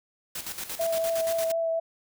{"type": "noise with tremolo", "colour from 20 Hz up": "white", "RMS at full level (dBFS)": -34, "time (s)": [0.35, 1.52], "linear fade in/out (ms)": 5, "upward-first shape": "square", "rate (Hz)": 8.7, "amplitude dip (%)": 65}
{"type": "tone with vibrato", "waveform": "sine", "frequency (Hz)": 659.3, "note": "E5", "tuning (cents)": 0, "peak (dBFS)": -24, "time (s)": [0.79, 1.8], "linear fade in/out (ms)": 10, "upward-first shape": "triangle", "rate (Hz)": 4.1, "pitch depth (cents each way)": 16}
{"effects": []}